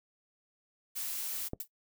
blue noise, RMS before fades -37 dBFS, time 0.95-1.49 s, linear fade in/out 20 ms
click, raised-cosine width 2 ms, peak -22 dBFS, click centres 1.534 s
violet noise with exponential decay, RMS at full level -32 dBFS, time 1.6-1.68 s, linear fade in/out 5 ms, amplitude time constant 16 ms
effects noise-tail reverb RT60 0.1 s tail -20 dB re dry

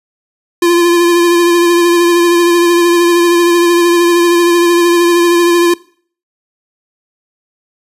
square tone with vibrato, 345.2 Hz, F4, 20 cents flat, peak -7 dBFS, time 0.62-5.74 s, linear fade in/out 5 ms, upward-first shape sine, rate 13 Hz, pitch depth 24 cents each way, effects noise-tail reverb RT60 0.5 s tail -22 dB re dry + resampled to 32000 Hz

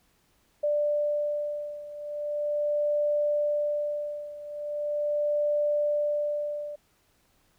sine beating tone pair, 590 / 590.4 Hz, D5 / D5, +8 / +9 cents, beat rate 0.4 Hz, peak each -27 / -30 dBFS, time 0.63-6.76 s, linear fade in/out 10 ms, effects pink hiss -67 dBFS RMS until 7.58 s

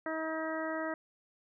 harmonic tone, 318.6 Hz, D#4, 41 cents sharp, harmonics 1 / 2 / 3 / 4 / 5 / 6, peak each -38 / -37 / -44 / -42 / -43 / -43 dBFS, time 0.06-0.94 s, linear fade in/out 2 ms, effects none

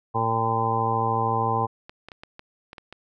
harmonic tone, 113.4 Hz, A#2, 47 cents flat, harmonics 1 / 2 / 3 / 4 / 5 / 7 / 8 / 9, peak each -28 / -34 / -36 / -30 / -36 / -26 / -30 / -26 dBFS, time 0.14-1.67 s, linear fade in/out 20 ms
clicks, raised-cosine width 0.3 ms, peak -24 dBFS, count 8, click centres 1.895 / 2.086 / 2.118 / 2.235 / 2.394 / 2.731 / 2.782 / 2.926 s
effects none

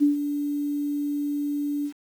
sine tone with ADSR envelope, 290 Hz, D4, 22 cents flat, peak -14 dBFS, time 0-1.93 s, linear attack 27 ms, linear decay 130 ms, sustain -10 dB, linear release 80 ms, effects 8-bit

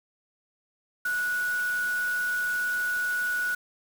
sine tone in noise, 1468 Hz, F#6, 14 cents flat, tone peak -25 dBFS, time 1.05-3.55 s, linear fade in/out 5 ms, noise white, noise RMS -41 dBFS, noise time 1.05-3.55 s, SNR +13 dB, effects none

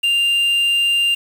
triangle tone with quantisation, 2794 Hz, F7, in tune, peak -12 dBFS, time 0.03-1.15 s, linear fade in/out 10 ms, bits 6, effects none

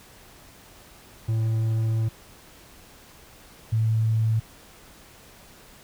triangle / sine tone pair in turn, 111.7 / 111.16 Hz, A2 / A2, +27 / +18 cents, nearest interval unison, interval 9 cents, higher first, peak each -19 dBFS, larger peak neither, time 1.28-2.09 / 3.72-4.4 s, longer first, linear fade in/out 10 ms, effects pink hiss -50 dBFS RMS until 5.83 s

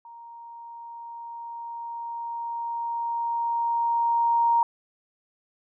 sine tone with level ramp, 934 Hz, A#5, 3 cents sharp, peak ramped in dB -42 to -17 dBFS, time 0.05-4.63 s, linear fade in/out 2 ms, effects none

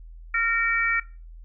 harmonic tone, 460 Hz, A#4, 23 cents flat, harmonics 3 / 4 / 5, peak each -25 / -25 / -25 dBFS, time 0.34-1 s, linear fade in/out 5 ms, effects noise-tail reverb RT60 0.3 s tail -18 dB re dry + added 41 Hz sine -40 dBFS peak until 1.44 s

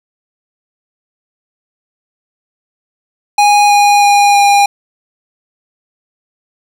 square tone with pitch steps, 824 / 818.8 / 813.6 / 808.4 Hz, G#5 / G#5 / G#5 / G#5, -14 / -25 / -36 / -47 cents, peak -6 dBFS, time 3.38-4.66 s, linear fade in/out 5 ms, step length 320 ms, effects low-pass 10000 Hz 12 dB/octave + 7-bit

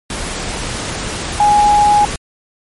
sine tone in noise, 830.6 Hz, G#5, in tune, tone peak -7 dBFS, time 1.4-2.05 s, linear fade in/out 2 ms, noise pink, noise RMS -22 dBFS, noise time 0.1-2.16 s, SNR +12 dB, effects MP3 48 kbps

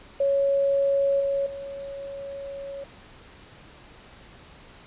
sine tone with level steps, 555 Hz, C#5, 2 cents sharp, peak -19 / -22 / -33 dBFS, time 0.2-2.84 s, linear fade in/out 5 ms, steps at 1.2 / 1.46 s, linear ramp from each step 5 ms, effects pink hiss -49 dBFS RMS until 4.86 s + resampled to 8000 Hz

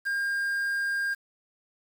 triangle tone with quantisation, 1607 Hz, G6, 43 cents sharp, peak -24 dBFS, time 0.05-1.15 s, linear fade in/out 20 ms, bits 8, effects none

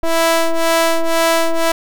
sawtooth ring-modulated tone, 330 Hz, E4, 2 cents sharp, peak -5 dBFS, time 0.03-1.72 s, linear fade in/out 5 ms, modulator 329 Hz, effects none

